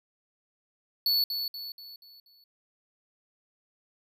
square tone with echo, 4435 Hz, C#8, in tune, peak -23 dBFS, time 1.06-1.24 s, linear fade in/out 2 ms, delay 240 ms, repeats 5, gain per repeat -7 dB, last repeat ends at 2.44 s, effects none

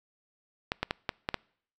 clicks, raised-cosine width 0.3 ms, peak -12 dBFS, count 6, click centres 0.719 / 0.83 / 0.909 / 1.092 / 1.289 / 1.343 s, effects noise-tail reverb RT60 0.6 s tail -26 dB re dry

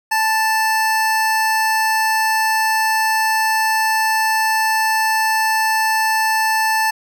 25% pulse tone, 880 Hz, A5, in tune, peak -11 dBFS, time 0.11-6.91 s, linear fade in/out 10 ms, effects none

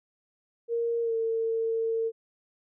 sine tone with pitch glide, 466.2 to 452.4 Hz, A#4 to A4, 0 to +48 cents, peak -25 dBFS, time 0.68-2.12 s, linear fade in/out 50 ms, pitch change -52 cents, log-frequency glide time 1.02-1.14 s, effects none

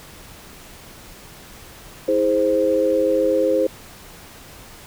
sine chord, E augmented, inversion none, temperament equal with one note detuned, 322.5 / 415.3 / 523.3 Hz, E4 / G#4 / B#4, -38 / 0 / 0 cents, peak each -22 / -22 / -17 dBFS, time 2.08-3.67 s, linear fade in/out 5 ms, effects pink hiss -42 dBFS RMS until 4.86 s

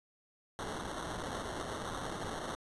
white noise with sample-and-hold, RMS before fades -40 dBFS, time 0.59-2.55 s, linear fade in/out 0 ms, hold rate 2450 Hz, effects resampled to 24000 Hz

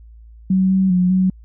sine tone with pitch steps, 188.5 / 190.1 / 181 / 186.7 Hz, F#3 / F#3 / F#3 / F#3, +32 / +47 / -38 / +16 cents, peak -12 dBFS, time 0.5-1.3 s, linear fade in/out 5 ms, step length 200 ms, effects added 56 Hz sine -39 dBFS peak until 1.44 s

